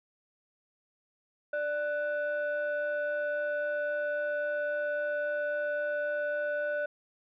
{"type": "tone pair together", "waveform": "sine", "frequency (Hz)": [589.7, 1486], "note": ["D5", "F#6"], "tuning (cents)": [7, 7], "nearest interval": "octave + major third", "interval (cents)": 1600, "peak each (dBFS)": [-29, -33], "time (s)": [1.53, 6.86], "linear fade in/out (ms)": 5, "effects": ["tanh soft clip ceiling -24 dBFS"]}